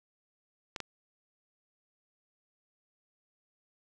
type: clicks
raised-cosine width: 0.2 ms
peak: -19 dBFS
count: 2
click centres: 0.762 / 0.803 s
effects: none